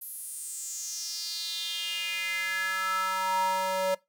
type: tone with high-pass filter sweep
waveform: square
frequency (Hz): 188.4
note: F#3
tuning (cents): +32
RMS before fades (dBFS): -31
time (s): 0.01-3.95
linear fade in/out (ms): 10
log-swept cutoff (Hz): 12000 to 620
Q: 4.8
effects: noise-tail reverb RT60 0.2 s tail -21 dB re dry